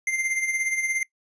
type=tone with tremolo; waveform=square; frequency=2093 Hz; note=C7; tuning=in tune; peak=-22 dBFS; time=0.07-1.03 s; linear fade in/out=2 ms; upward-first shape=sine; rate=17 Hz; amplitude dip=55%; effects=noise-tail reverb RT60 0.1 s tail -21 dB re dry + resampled to 24000 Hz